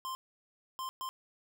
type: tone bursts at uneven times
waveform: square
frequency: 1046.5 Hz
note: C6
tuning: in tune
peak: -37 dBFS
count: 3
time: 0.05-0.15 / 0.79-0.89 / 1.01-1.09 s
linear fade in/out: 0 ms
effects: none